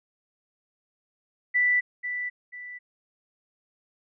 sine tone with echo, 1975.5 Hz, B6, in tune, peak -19 dBFS, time 1.54-1.81 s, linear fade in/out 20 ms, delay 490 ms, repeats 2, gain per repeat -9 dB, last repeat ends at 2.79 s, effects none

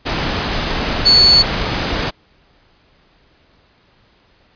sine tone in noise, 4435 Hz, C#8, in tune, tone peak -6 dBFS, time 1.05-1.43 s, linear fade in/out 20 ms, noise pink, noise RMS -19 dBFS, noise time 0.05-2.11 s, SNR +10 dB, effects pink hiss -54 dBFS RMS until 4.55 s + resampled to 11025 Hz

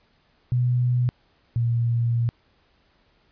sine tone pair in turn, 123.47 / 117.67 Hz, B2 / A#2, 0 / +17 cents, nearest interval minor second, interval 83 cents, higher first, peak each -18 / -19 dBFS, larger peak first, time 0.52-1.09 / 1.56-2.29 s, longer second, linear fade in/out 0 ms, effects pink hiss -63 dBFS RMS until 3.31 s + resampled to 11025 Hz

